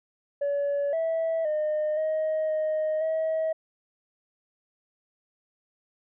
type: tone with pitch steps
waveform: sine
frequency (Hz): 569 / 653 / 610 / 627 / 622 / 639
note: C#5 / E5 / D#5 / D#5 / D#5 / D#5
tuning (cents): +45 / -17 / -34 / +13 / -1 / +46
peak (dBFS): -22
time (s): 0.41-3.53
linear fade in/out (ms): 10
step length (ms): 520
effects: tanh soft clip ceiling -22 dBFS